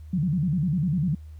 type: tone with vibrato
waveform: sine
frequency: 164.1 Hz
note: E3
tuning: 8 cents flat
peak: -21 dBFS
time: 0.13-1.15 s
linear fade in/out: 5 ms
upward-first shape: square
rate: 10 Hz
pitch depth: 200 cents each way
effects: added 77 Hz sine -39 dBFS peak until 1.39 s + pink hiss -65 dBFS RMS until 1.39 s